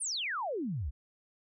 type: exponential sweep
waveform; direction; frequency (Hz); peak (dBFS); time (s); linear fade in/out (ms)
sine; down; 10210 to 58; -32; 0-0.91; 20
effects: none